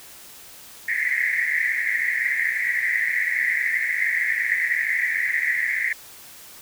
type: band-pass noise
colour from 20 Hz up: white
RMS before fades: -23 dBFS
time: 0.88-5.93 s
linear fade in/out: 5 ms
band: 1800 to 2100 Hz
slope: 96 dB/octave
effects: white hiss -44 dBFS RMS until 6.61 s